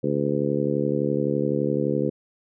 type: harmonic tone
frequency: 71.8 Hz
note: D2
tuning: 39 cents flat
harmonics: 2 / 3 / 4 / 5 / 6 / 7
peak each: -28 / -28 / -28 / -28 / -28 / -28 dBFS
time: 0.03-2.1 s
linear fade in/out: 10 ms
effects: none